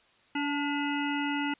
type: harmonic tone with a mistuned harmonic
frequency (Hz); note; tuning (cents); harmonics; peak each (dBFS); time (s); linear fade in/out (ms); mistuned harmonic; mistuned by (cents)
286.9; D4; -40; 1 / 3 / 5 / 7 / 9 / 10; -30 / -35 / -37 / -38 / -40 / -40; 0.35-1.54; 5; 3; +32
effects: white hiss -63 dBFS RMS until 1.59 s + resampled to 8000 Hz